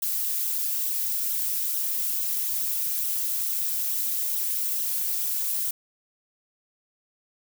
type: noise with flanger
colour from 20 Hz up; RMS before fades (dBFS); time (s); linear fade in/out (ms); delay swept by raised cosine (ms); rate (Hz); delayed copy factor
violet; -27; 0.02-5.71; 5; 0.41 to 5.21; 2.3; -0.55
effects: none